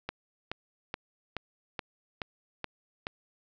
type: click train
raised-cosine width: 0.3 ms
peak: -17 dBFS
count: 8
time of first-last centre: 0.09-3.069 s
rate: 2.35 Hz
effects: low-pass 5000 Hz 12 dB/octave